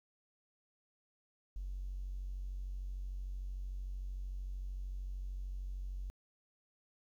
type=tone; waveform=triangle; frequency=46.62 Hz; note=F#1; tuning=14 cents sharp; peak=-35 dBFS; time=1.56-6.1 s; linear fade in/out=0 ms; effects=tanh soft clip ceiling -36 dBFS + 12-bit